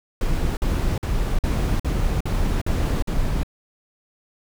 brown noise bursts, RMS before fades -21 dBFS, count 8, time 0.21-3.433 s, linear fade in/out 2 ms, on 360 ms, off 49 ms, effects none

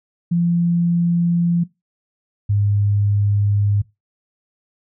sine tone pair in turn, 171.8 / 102.15 Hz, F3 / G#2, -28 / -28 cents, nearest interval major sixth, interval 900 cents, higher first, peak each -14 dBFS, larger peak neither, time 0.31-1.64 / 2.49-3.82 s, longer neither, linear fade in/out 10 ms, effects noise-tail reverb RT60 0.2 s tail -19 dB re dry

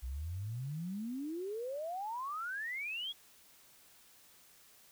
sine exponential sweep, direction up, 59.4 to 3400 Hz, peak -37 dBFS, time 0.02-3.13 s, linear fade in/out 20 ms, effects white hiss -62 dBFS RMS until 4.91 s

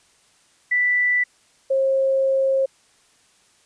sine tone pair in turn, 1975.5 / 536.4 Hz, B6 / C5, 0 / +43 cents, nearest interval octave + major seventh, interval 2257 cents, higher first, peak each -16 dBFS, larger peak neither, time 0.71-1.24 / 1.7-2.66 s, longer second, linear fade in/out 10 ms, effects white hiss -58 dBFS RMS until 3.65 s + resampled to 22050 Hz

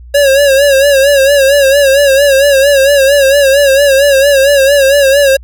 square tone with vibrato, 554.4 Hz, C#5, in tune, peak -5 dBFS, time 0.14-5.37 s, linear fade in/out 10 ms, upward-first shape sine, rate 4.4 Hz, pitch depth 73 cents each way, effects added 60 Hz sine -29 dBFS peak until 5.43 s

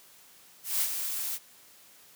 blue noise with ADSR envelope, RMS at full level -26 dBFS, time 0.63-1.39 s, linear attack 180 ms, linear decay 63 ms, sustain -7 dB, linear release 47 ms, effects white hiss -56 dBFS RMS until 2.15 s + high-pass 100 Hz 12 dB/octave

